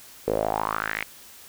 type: tone with band-pass filter sweep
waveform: sawtooth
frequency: 53.6 Hz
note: A1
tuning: 45 cents flat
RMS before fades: -27 dBFS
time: 0.27-1.04 s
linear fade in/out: 10 ms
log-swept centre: 450 to 2300 Hz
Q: 4.9
effects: white hiss -47 dBFS RMS until 1.48 s